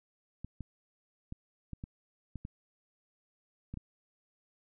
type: clicks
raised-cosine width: 5 ms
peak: -28 dBFS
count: 9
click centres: 0.446 / 0.607 / 1.324 / 1.733 / 1.839 / 2.357 / 2.451 / 3.74 / 3.773 s
effects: none